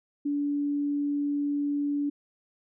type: tone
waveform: sine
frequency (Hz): 288.1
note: D4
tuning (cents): -33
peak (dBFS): -25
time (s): 0.25-2.1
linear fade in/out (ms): 10
effects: none